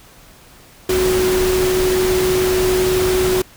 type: tone in noise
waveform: sine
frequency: 370 Hz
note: F#4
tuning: in tune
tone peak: -14 dBFS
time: 0.89-3.42 s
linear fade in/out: 5 ms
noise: pink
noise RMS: -22 dBFS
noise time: 0.89-3.42 s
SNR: +5 dB
effects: pink hiss -45 dBFS RMS until 3.56 s